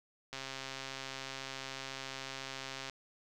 click train, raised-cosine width 0.2 ms, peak -24 dBFS, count 345, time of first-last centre 0.33-2.897 s, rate 134 Hz, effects none

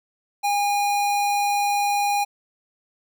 square tone, 815 Hz, G#5, 33 cents flat, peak -20 dBFS, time 0.43-2.25 s, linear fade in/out 20 ms, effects none

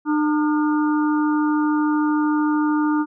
harmonic tone with a mistuned harmonic, 302.2 Hz, D4, 50 cents sharp, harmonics 1 / 3 / 4 / 5, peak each -17 / -27 / -29 / -31 dBFS, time 0.05-3.06 s, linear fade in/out 50 ms, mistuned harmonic 5, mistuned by -96 cents, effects none

